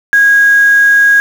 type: tone with quantisation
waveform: sine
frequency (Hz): 1644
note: G#6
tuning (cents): -18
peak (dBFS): -4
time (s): 0.13-1.2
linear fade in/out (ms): 0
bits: 4
effects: none